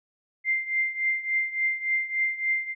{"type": "tone with tremolo", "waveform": "sine", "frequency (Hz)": 2093, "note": "C7", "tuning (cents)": 0, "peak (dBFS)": -20, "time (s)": [0.44, 2.75], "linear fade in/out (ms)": 50, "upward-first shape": "triangle", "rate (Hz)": 3.5, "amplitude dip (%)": 85, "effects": []}